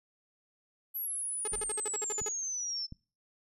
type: exponential sweep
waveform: sine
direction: down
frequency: 11840 to 5274 Hz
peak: -33 dBFS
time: 0.94-2.87 s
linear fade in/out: 20 ms
type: tone bursts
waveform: sawtooth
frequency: 425 Hz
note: G#4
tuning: 40 cents sharp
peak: -31 dBFS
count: 11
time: 1.45-2.286 s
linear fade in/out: 2 ms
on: 26 ms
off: 55 ms
type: noise with exponential decay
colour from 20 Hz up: brown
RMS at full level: -43 dBFS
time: 1.52-1.95 s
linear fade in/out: 2 ms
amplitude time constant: 92 ms
type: clicks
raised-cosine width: 5 ms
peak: -31 dBFS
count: 2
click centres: 2.217 / 2.924 s
effects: noise-tail reverb RT60 0.4 s tail -26 dB re dry + resampled to 32000 Hz